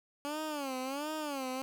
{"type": "tone with vibrato", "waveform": "15% pulse", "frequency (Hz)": 282.9, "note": "C#4", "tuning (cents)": 35, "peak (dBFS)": -29, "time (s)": [0.25, 1.62], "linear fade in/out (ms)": 0, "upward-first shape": "sine", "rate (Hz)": 1.4, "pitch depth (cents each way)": 170, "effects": []}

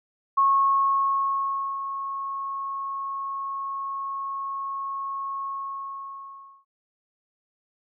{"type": "tone with ADSR envelope", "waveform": "sine", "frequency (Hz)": 1095, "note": "C#6", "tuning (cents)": -22, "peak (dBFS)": -16, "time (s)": [0.37, 6.65], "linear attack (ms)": 11, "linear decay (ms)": 1400, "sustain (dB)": -12, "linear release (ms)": 1200, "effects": []}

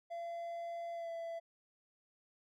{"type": "tone with pitch glide", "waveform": "triangle", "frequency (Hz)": [681, 668.5], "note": ["F5", "E5"], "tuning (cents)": [-44, 24], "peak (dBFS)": -38, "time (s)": [0.1, 1.4], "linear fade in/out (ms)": 20, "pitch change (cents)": -32, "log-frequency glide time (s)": [0.93, 1.1], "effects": []}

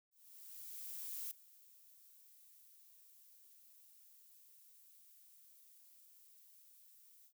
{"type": "noise with ADSR envelope", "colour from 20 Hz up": "violet", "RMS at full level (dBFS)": -44, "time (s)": [0.11, 7.33], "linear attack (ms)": 1200, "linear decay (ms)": 5, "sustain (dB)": -20, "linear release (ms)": 76, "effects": []}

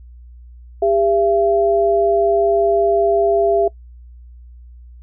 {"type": "tone pair together", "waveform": "sine", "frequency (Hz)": [400.6, 675.3], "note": ["G4", "E5"], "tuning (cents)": [38, 42], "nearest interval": "major sixth", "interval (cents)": 904, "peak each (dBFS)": -15, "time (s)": [0.82, 3.68], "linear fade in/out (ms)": 5, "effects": ["noise-tail reverb RT60 0.1 s tail -22 dB re dry", "added 60 Hz sine -37 dBFS peak until 5.02 s"]}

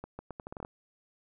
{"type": "accelerating click train", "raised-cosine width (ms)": 1, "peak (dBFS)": -26, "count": 10, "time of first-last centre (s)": [0.04, 0.649], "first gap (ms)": 150, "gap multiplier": 0.78, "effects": []}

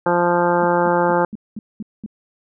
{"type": "harmonic tone", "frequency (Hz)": 174.5, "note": "F3", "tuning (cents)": -1, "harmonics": [1, 2, 3, 4, 5, 6, 7, 8, 9], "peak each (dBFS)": [-24, -21, -19, -28, -19, -28, -27, -28, -29], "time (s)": [0.06, 1.25], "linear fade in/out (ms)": 2}
{"type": "tone bursts", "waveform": "sine", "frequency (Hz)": 212.8, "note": "G#3", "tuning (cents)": 42, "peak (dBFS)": -25, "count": 7, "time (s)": [0.62, 2.062], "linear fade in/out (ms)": 2, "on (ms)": 26, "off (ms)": 210}
{"effects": []}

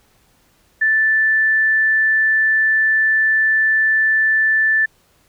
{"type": "tone", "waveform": "sine", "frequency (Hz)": 1760, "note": "A6", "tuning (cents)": 0, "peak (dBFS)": -12, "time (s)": [0.81, 4.86], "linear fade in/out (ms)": 10, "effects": ["pink hiss -57 dBFS RMS until 5.28 s"]}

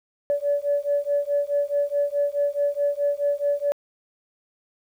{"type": "beating tone pair", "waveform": "sine", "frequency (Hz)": [572, 576.7], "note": ["D5", "D5"], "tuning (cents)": [-46, -32], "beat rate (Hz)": 4.7, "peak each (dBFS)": -23, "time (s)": [0.3, 3.72], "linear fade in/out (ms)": 0, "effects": ["tanh soft clip ceiling -13 dBFS", "9-bit"]}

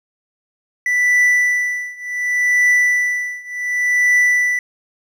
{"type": "tone with tremolo", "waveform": "triangle", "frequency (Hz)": 1975.5, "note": "B6", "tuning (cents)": 0, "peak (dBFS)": -8, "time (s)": [0.86, 4.59], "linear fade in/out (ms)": 2, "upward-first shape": "triangle", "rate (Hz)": 0.68, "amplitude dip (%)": 95, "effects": []}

